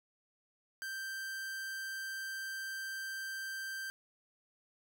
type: tone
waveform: 45% pulse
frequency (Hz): 1568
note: G6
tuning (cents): 0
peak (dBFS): -39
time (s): 0.82-3.9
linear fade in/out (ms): 0
effects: none